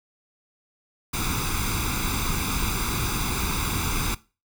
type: noise with comb filter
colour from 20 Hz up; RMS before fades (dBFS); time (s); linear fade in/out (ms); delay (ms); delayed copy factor
pink; -26; 1.13-4.15; 10; 0.82; +0.8
effects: noise-tail reverb RT60 0.3 s tail -19 dB re dry